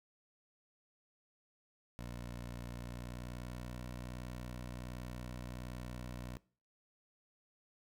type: tone with pitch glide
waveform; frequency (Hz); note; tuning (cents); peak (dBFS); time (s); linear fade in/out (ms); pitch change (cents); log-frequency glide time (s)
15% pulse; 60.1 to 61.36; B1 to B1; -46 to -11; -37; 1.99-6.37; 0; +35; 2.78-3.85
effects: noise-tail reverb RT60 0.4 s tail -21 dB re dry